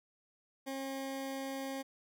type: tone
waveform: 20% pulse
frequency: 269.7 Hz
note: C#4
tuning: 47 cents flat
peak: -33 dBFS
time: 0.66-1.83 s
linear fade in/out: 20 ms
effects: none